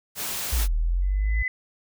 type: noise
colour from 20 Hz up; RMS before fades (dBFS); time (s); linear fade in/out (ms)
white; -30; 0.15-0.68; 50
type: linear two-way sweep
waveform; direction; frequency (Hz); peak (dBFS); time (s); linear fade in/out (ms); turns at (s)
sine; down then up; 65.41 to 38.24 to 56.4; -20; 0.52-1.43; 10; 0.73
type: tone with exponential growth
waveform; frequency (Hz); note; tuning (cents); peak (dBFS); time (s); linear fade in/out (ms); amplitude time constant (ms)
sine; 2016; B6; +35; -22; 1.02-1.48; 2; 100
effects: none